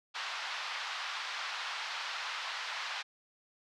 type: band-pass noise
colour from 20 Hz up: pink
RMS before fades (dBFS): -39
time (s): 0.14-3.03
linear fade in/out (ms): 20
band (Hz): 910 to 4800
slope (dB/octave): 24
effects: none